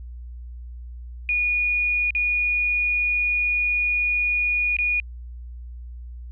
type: tone with dropouts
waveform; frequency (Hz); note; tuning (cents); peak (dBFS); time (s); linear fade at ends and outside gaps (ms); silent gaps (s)
sine; 2451; D#7; -27; -19; 1.29-5; 1; 2.106-2.15 / 4.767-4.787
effects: added 60 Hz sine -34 dBFS peak until 6.31 s